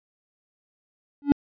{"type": "tone with exponential growth", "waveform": "triangle", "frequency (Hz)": 285.5, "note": "D4", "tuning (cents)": -49, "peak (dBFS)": -7, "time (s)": [1.22, 1.32], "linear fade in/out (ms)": 0, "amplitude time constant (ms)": 20, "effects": ["resampled to 11025 Hz"]}